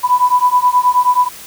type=beating tone pair; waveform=sine; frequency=987.8 / 997.2 Hz; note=B5 / B5; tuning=0 / +16 cents; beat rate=9.4 Hz; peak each=-12 dBFS; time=0.03-1.29 s; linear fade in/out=20 ms; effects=white hiss -34 dBFS RMS until 1.46 s